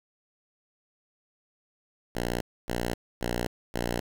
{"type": "tone bursts", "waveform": "5% pulse", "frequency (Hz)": 59.5, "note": "A#1", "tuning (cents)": 36, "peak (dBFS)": -17, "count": 4, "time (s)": [2.15, 4], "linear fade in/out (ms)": 5, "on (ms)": 260, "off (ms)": 270, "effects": ["9-bit"]}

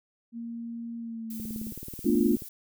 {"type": "tone with pitch glide", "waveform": "sine", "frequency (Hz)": [232.7, 219.6], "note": ["A#3", "A3"], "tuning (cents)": [-3, -3], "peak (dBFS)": -34, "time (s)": [0.32, 1.74], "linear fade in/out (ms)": 50, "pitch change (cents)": -100, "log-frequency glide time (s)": [0.98, 1.45]}
{"type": "noise", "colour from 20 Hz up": "violet", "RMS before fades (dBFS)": -43, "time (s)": [1.3, 2.49], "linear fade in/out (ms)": 5}
{"type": "click train", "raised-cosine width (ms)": 3, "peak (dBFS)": -28, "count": 20, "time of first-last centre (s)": [1.4, 2.422], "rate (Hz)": 18.6}
{"type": "chord", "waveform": "sine", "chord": "B half-diminished seventh", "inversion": "third", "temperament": "equal with one note detuned", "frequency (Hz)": [220, 243.7, 293.7, 349.2], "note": ["A3", "B3", "D4", "F4"], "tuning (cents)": [0, -23, 0, 0], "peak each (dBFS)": -26, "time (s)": [2.05, 2.36], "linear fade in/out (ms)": 10}
{"effects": []}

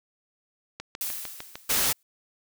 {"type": "click train", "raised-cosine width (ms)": 0.2, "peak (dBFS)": -18, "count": 6, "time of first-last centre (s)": [0.8, 1.555], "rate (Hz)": 6.62}
{"type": "noise with exponential decay", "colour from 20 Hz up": "blue", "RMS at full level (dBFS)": -29, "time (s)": [1.01, 2.03], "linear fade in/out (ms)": 2, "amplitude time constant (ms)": 220}
{"type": "noise", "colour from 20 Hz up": "white", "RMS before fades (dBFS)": -24, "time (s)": [1.69, 1.93], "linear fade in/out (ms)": 10}
{"effects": []}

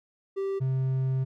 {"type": "tone pair in turn", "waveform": "triangle", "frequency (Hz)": [390.5, 131.6], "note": ["G4", "C3"], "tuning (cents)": [-7, 10], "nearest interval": "octave + perfect fifth", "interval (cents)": 1883, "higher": "first", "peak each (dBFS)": [-25, -22], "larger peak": "second", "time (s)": [[0.36, 0.6], [0.6, 1.25]], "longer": "second", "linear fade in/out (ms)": 20, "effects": []}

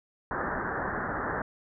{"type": "low-pass noise", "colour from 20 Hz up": "white", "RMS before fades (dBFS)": -32, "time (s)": [0.31, 1.42], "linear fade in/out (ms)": 2, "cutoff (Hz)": 1800, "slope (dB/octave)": 96, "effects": []}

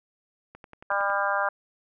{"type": "click train", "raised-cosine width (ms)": 0.5, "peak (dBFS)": -29, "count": 7, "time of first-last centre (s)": [0.55, 1.1], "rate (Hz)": 10.9}
{"type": "harmonic tone", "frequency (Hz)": 199.8, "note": "G3", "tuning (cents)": 33, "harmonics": [3, 4, 5, 6, 7, 8], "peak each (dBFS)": [-30, -30, -30, -30, -30, -30], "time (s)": [0.9, 1.49], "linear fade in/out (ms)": 5}
{"effects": []}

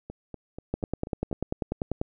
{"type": "two click trains", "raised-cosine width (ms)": 2, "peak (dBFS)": [-14, -24], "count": [14, 6], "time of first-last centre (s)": [[0.74, 2.015], [0.1, 1.314]], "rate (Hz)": [10.2, 4.12], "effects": []}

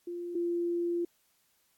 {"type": "tone pair in turn", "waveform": "sine", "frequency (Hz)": [348.1, 344.9], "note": ["F4", "F4"], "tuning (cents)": [-6, -22], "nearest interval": "unison", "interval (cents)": 16, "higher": "first", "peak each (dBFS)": [-35, -28], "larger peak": "second", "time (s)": [[0.07, 0.35], [0.35, 1.05]], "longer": "second", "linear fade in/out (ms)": 5, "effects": ["white hiss -71 dBFS RMS until 1.77 s", "AAC 64 kbps"]}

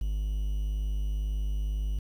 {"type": "tone with quantisation", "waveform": "triangle", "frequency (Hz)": 51, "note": "G#1", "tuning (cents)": -31, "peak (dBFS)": -25, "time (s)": [0.01, 1.99], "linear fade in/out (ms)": 5, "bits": 9, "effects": []}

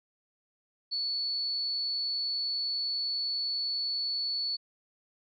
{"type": "tone", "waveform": "sine", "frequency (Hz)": 4435, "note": "C#8", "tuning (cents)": 0, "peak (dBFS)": -29, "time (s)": [0.91, 4.57], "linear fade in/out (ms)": 20, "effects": []}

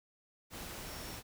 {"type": "tone in noise", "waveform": "sine", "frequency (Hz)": 5480, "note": "F8", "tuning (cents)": -34, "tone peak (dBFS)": -54, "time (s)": [0.84, 1.2], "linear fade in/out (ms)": 50, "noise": "pink", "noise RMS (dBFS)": -45, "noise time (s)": [0.5, 1.23], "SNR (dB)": -12, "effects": []}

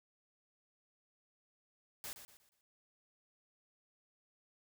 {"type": "noise with echo", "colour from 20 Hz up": "white", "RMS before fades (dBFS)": -45, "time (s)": [2.04, 2.13], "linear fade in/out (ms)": 0, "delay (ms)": 120, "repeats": 4, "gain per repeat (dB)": -9, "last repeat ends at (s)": 2.61, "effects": []}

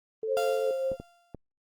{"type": "tone", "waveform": "sine", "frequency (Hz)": 440, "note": "A4", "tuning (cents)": 0, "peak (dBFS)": -29, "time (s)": [0.23, 0.71], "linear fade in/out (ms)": 2}
{"type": "tone with tremolo", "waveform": "sine", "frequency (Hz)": 530, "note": "C5", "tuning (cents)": 22, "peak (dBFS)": -25, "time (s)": [0.27, 0.97], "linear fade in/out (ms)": 50, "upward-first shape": "triangle", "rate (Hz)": 5.4, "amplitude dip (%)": 40}
{"type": "tone with exponential decay", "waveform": "35% pulse", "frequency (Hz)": 693, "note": "F5", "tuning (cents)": -14, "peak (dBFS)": -26, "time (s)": [0.37, 1.34], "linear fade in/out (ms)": 0, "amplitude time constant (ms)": 210}
{"type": "clicks", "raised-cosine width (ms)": 2, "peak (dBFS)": -25, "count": 3, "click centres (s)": [0.917, 1, 1.347]}
{"effects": ["Opus 24 kbps"]}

